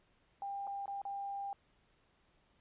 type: tone with dropouts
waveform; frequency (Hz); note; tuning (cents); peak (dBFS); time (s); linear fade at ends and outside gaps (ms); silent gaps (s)
sine; 797; G5; +28; -38; 0.42-1.53; 1; 0.67-0.675 / 0.858-0.879 / 1.017-1.052
effects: pink hiss -72 dBFS RMS until 2.6 s + resampled to 8000 Hz